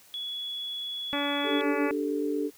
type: tone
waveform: sine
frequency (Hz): 3382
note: G#7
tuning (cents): +31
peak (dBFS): -32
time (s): 0.14-1.61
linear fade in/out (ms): 0
type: harmonic tone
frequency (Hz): 286.4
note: D4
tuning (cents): -43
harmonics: 1 / 2 / 3 / 4 / 5 / 6 / 7 / 8 / 9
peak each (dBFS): -31 / -34 / -36 / -37 / -38 / -39 / -39 / -40 / -41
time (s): 1.13-1.91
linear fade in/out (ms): 0
type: chord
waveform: sine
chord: D suspended fourth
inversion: none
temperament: equal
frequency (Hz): 293.7 / 392 / 440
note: D4 / G4 / A4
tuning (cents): 0 / 0 / 0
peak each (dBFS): -29 / -33 / -31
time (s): 1.43-2.51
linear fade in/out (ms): 50
effects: white hiss -56 dBFS RMS until 2.57 s